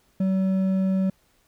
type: tone with hard clipping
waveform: sine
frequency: 190 Hz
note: F#3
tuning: 46 cents sharp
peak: -21 dBFS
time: 0.2-1.1 s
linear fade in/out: 5 ms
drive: 5 dB
effects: pink hiss -64 dBFS RMS until 1.47 s